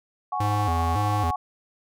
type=chord; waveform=sine; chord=F# suspended second; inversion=none; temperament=equal; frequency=740 / 830.6 / 1108.7 Hz; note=F#5 / G#5 / C#6; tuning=0 / 0 / 0 cents; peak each=-29 dBFS; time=0.32-1.36 s; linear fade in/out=5 ms
type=tone with vibrato; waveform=square; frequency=93 Hz; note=F#2; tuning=9 cents sharp; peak=-24 dBFS; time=0.4-1.31 s; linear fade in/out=5 ms; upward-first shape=square; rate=1.8 Hz; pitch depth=190 cents each way
effects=none